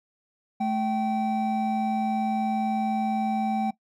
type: tone pair together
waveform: triangle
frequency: 217.8 / 774 Hz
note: A3 / G5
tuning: -17 / -22 cents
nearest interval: octave + minor seventh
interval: 2195 cents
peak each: -24 dBFS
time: 0.6-3.71 s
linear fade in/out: 10 ms
effects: noise-tail reverb RT60 0.1 s tail -18 dB re dry